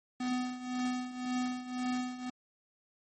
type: tone with tremolo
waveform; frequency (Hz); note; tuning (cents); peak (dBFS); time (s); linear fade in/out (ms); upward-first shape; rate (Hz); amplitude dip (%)
square; 250.7; B3; +26; -30; 0.2-2.3; 5; triangle; 1.9; 80
effects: MP3 32 kbps